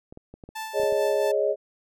clicks, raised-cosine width 2 ms, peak -29 dBFS, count 8, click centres 0.125 / 0.174 / 0.34 / 0.438 / 0.49 / 0.799 / 0.834 / 0.925 s
sawtooth tone with tremolo, 880 Hz, A5, in tune, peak -27 dBFS, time 0.55-1.32 s, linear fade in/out 10 ms, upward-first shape sine, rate 4.5 Hz, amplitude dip 45%
sine chord, Ab suspended fourth, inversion none, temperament equal, 415.3 / 554.4 / 622.3 Hz, Ab4 / Db5 / Eb5, 0 / 0 / 0 cents, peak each -25 dBFS, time 0.73-1.56 s, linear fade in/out 50 ms
effects none

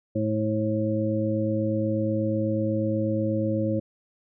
harmonic tone, 108.2 Hz, A2, 29 cents flat, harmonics 1 / 2 / 3 / 5, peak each -28 / -28 / -28 / -28 dBFS, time 0.15-3.8 s, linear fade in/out 10 ms, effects none

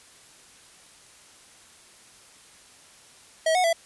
square tone with pitch steps, 642 / 733 / 667 Hz, E5 / F#5 / E5, -46 / -16 / +20 cents, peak -20 dBFS, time 3.46-3.73 s, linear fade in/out 5 ms, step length 90 ms, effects white hiss -52 dBFS RMS until 3.85 s + resampled to 24000 Hz

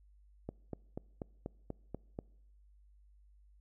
click train, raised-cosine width 2 ms, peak -26 dBFS, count 8, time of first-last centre 0.49-2.189 s, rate 4.12 Hz, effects noise-tail reverb RT60 0.8 s tail -25 dB re dry + added 50 Hz sine -60 dBFS peak until 3.6 s

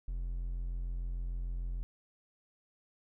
triangle tone, 43.35 Hz, F1, 12 cents flat, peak -32 dBFS, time 0.08-1.83 s, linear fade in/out 0 ms, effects none

